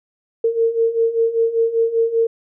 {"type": "beating tone pair", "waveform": "sine", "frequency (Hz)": [453.8, 458.9], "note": ["A#4", "A#4"], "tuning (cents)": [-47, -27], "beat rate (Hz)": 5.1, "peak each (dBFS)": [-20, -16], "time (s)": [0.44, 2.27], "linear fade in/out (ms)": 5, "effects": []}